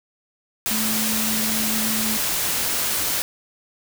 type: tone in noise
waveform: sine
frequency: 218.9 Hz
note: A3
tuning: 9 cents flat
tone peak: -26 dBFS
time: 0.71-2.17 s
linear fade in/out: 0 ms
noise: white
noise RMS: -23 dBFS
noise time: 0.66-3.22 s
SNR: -6 dB
effects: none